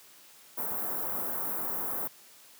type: band-stop noise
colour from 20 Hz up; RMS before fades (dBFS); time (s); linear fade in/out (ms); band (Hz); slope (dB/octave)
white; -33; 0.57-2.08; 10; 1300 to 13000; 24
effects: white hiss -55 dBFS RMS until 2.59 s + high-pass 150 Hz 12 dB/octave